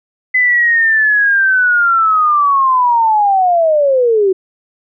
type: linear sweep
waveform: sine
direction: down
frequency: 2023 to 367.1 Hz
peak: -8 dBFS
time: 0.34-4.33 s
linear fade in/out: 10 ms
effects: none